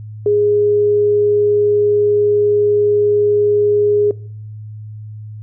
sine tone, 414.2 Hz, G#4, 5 cents flat, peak -10 dBFS, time 0.26-4.11 s, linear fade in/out 2 ms, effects noise-tail reverb RT60 0.6 s tail -22 dB re dry + added 107 Hz sine -28 dBFS peak until 5.42 s

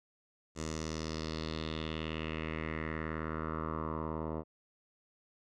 10% pulse tone with low-pass filter sweep, 79.1 Hz, D#2, 29 cents sharp, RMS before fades -38 dBFS, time 0.55-4.44 s, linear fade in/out 50 ms, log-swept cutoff 7200 to 790 Hz, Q 3.4, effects none

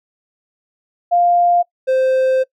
sine / triangle tone pair in turn, 700 / 521.5 Hz, F5 / C5, +4 / -6 cents, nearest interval perfect fourth, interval 510 cents, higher first, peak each -10 dBFS, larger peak neither, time 1.11-1.63 / 1.87-2.44 s, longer second, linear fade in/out 20 ms, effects noise-tail reverb RT60 0.1 s tail -22 dB re dry

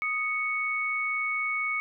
sine tone pair together, 1247 / 2219 Hz, D#6 / C#7, +3 / +1 cents, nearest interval minor seventh, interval 998 cents, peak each -33 / -27 dBFS, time 0.02-1.8 s, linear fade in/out 0 ms, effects none

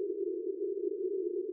pink band-pass noise, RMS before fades -35 dBFS, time 0-1.52 s, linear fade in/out 0 ms, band 350 to 420 Hz, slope 96 dB/octave, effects none

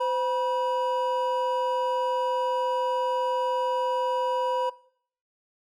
triangle tone pair together, 514.4 / 971 Hz, C5 / B5, -30 / -30 cents, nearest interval major seventh, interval 1100 cents, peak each -25 / -24 dBFS, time 0-4.7 s, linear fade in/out 10 ms, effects noise-tail reverb RT60 0.6 s tail -21 dB re dry

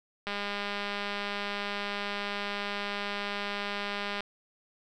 click train, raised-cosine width 0.3 ms, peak -18 dBFS, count 800, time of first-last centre 0.27-4.206 s, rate 203 Hz, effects none

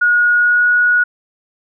sine tone with pitch glide, 1446 to 1457.7 Hz, F#6 to F#6, -40 to -26 cents, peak -9 dBFS, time 0.01-1.04 s, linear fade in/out 10 ms, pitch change +14 cents, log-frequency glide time 0.35-0.68 s, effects none

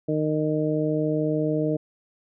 harmonic tone, 153.7 Hz, D#3, 21 cents flat, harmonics 1 / 2 / 3 / 4, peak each -27 / -25 / -27 / -29 dBFS, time 0.08-1.77 s, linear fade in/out 10 ms, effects none

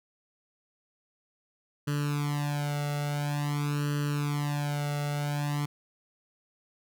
sawtooth tone with flanger, 145.8 Hz, D3, 12 cents flat, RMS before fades -30 dBFS, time 1.87-5.66 s, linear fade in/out 10 ms, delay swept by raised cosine 0.67 to 1.46 ms, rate 0.48 Hz, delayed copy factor +1, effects none

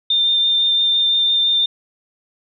sine tone with vibrato, 3603 Hz, A7, 40 cents sharp, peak -13 dBFS, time 0.1-1.66 s, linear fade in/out 5 ms, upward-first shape sine, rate 5.9 Hz, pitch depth 11 cents each way, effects none

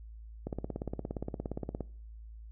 click train, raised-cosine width 2 ms, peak -22 dBFS, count 24, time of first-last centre 0.47-1.807 s, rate 17.2 Hz, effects noise-tail reverb RT60 0.5 s tail -22 dB re dry + added 55 Hz sine -45 dBFS peak until 2.51 s

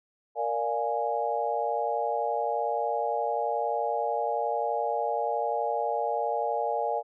sine chord, Bb dominant seventh, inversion none, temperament equal, 466.2 / 587.3 / 698.5 / 830.6 Hz, Bb4 / D5 / F5 / Ab5, 0 / 0 / 0 / 0 cents, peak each -32 / -32 / -31 / -30 dBFS, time 0.35-7.03 s, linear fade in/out 50 ms, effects none

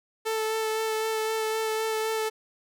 sawtooth tone with vibrato, 440 Hz, A4, in tune, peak -22 dBFS, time 0.25-2.3 s, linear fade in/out 20 ms, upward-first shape sine, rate 3.9 Hz, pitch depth 14 cents each way, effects none

